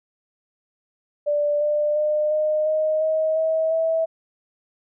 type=tone with pitch steps; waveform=sine; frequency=587.3 / 595.8 / 604.5 / 613.3 / 622.2 / 631.3 / 640.5 / 649.8 Hz; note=D5 / D5 / D5 / D#5 / D#5 / D#5 / E5 / E5; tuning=0 / +25 / +50 / -25 / 0 / +25 / -50 / -25 cents; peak=-18 dBFS; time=1.26-4.06 s; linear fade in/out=20 ms; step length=350 ms; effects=none